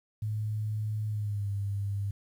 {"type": "tone with pitch glide", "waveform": "sine", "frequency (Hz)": [107.2, 100.02], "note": ["A2", "G2"], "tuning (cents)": [-45, 35], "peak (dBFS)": -29, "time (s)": [0.22, 2.11], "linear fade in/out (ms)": 5, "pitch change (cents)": -120, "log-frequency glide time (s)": [1.07, 1.5], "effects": ["10-bit"]}